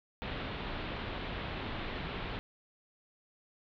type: low-pass noise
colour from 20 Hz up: pink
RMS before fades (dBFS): -39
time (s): 0.22-2.39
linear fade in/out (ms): 0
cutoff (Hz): 3900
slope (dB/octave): 48
effects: none